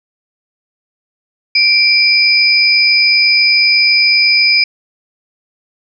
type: tone pair together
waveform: sine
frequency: 2349 / 4977 Hz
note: D7 / D#8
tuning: 0 / 0 cents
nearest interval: octave + minor second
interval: 1300 cents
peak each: -10 dBFS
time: 1.55-4.64 s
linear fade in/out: 5 ms
effects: none